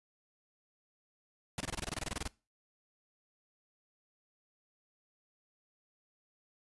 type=noise bursts; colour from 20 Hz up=pink; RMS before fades=-37 dBFS; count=15; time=1.58-2.277 s; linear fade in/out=2 ms; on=25 ms; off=23 ms; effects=noise-tail reverb RT60 0.3 s tail -22 dB re dry + resampled to 24000 Hz

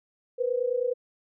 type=tone pair together; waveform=sine; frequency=479.5 / 509 Hz; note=A#4 / C5; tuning=+49 / -48 cents; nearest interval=minor second; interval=103 cents; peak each=-27 dBFS; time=0.38-0.94 s; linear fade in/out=20 ms; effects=none

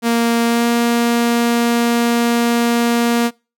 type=tone with pitch glide; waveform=sawtooth; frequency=233.1 to 235.8 Hz; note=A#3 to A#3; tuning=0 to +20 cents; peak=-9 dBFS; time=0.02-3.31 s; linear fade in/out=50 ms; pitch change=+20 cents; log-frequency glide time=0.45-0.67 s; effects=noise-tail reverb RT60 0.3 s tail -25 dB re dry

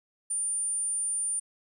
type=tone; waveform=sine; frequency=9200 Hz; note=D9; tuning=37 cents flat; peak=-27 dBFS; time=0.3-1.4 s; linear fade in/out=10 ms; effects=11-bit

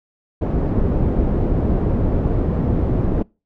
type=low-pass noise; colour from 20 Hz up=pink; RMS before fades=-18 dBFS; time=0.41-3.23 s; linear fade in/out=10 ms; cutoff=420 Hz; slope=12 dB/octave; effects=noise-tail reverb RT60 0.3 s tail -26 dB re dry

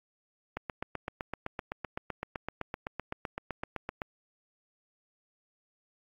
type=click train; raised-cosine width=0.5 ms; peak=-19 dBFS; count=28; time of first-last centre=0.57-4.018 s; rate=7.83 Hz; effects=AAC 64 kbps

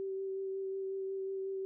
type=tone with vibrato; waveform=sine; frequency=385.7 Hz; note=G4; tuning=28 cents flat; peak=-35 dBFS; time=0-1.65 s; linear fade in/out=0 ms; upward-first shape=sine; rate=5.5 Hz; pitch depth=12 cents each way; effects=none

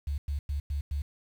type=tone bursts; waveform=sine; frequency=71.6 Hz; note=D2; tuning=43 cents flat; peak=-28 dBFS; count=5; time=0.07-1.02 s; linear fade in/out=5 ms; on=110 ms; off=100 ms; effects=9-bit

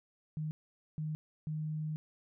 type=tone bursts at uneven times; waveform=sine; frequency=154.5 Hz; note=D#3; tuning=12 cents flat; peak=-34 dBFS; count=3; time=0.37-0.51 / 0.98-1.15 / 1.47-1.96 s; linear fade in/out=0 ms; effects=none

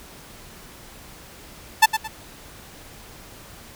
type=tone with echo; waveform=sawtooth; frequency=880 Hz; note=A5; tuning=in tune; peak=-5 dBFS; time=1.82-1.86 s; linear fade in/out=10 ms; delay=110 ms; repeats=2; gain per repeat=-10 dB; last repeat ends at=2.08 s; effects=pink hiss -44 dBFS RMS until 3.75 s

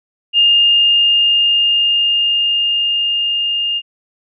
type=tone with level ramp; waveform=sine; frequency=2822 Hz; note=F7; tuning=17 cents sharp; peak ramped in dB=-7 to -15 dBFS; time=0.33-3.82 s; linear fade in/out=50 ms; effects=none

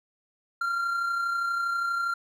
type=tone with amplitude modulation; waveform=triangle; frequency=1382 Hz; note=F6; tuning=19 cents flat; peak=-22 dBFS; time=0.61-2.14 s; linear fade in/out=5 ms; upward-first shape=sine; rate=32.4 Hz; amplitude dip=35%; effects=none

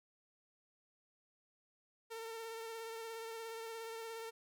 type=tone with vibrato; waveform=sawtooth; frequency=452.8 Hz; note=A4; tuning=50 cents sharp; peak=-40 dBFS; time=2.1-4.31 s; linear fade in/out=20 ms; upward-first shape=triangle; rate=17 Hz; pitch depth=30 cents each way; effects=none

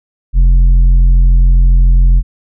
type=tone with tanh clipping; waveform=sine; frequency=43.65 Hz; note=F1; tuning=in tune; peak=-5 dBFS; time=0.33-2.23 s; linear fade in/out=50 ms; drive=6 dB; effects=none

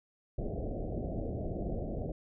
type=low-pass noise; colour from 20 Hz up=pink; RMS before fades=-36 dBFS; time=0.38-2.12 s; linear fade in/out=5 ms; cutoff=720 Hz; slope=96 dB/octave; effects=none

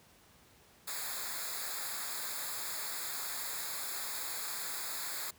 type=noise with comb filter; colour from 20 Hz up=white; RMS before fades=-39 dBFS; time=0.87-5.31 s; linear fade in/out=10 ms; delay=0.34 ms; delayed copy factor=-1; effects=pink hiss -62 dBFS RMS until 5.38 s + high-pass 60 Hz 12 dB/octave

